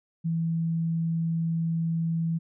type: tone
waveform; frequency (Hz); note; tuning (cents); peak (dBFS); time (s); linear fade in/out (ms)
sine; 164.81; E3; 0; -24; 0.24-2.39; 20
effects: none